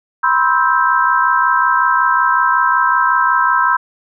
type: chord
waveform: sine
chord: C major seventh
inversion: third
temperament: just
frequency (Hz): 981.1 / 1046.5 / 1308.1 / 1569.8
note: B5 / C6 / E6 / G6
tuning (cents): -12 / 0 / -14 / +2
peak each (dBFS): -16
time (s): 0.23-3.77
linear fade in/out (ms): 10
effects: none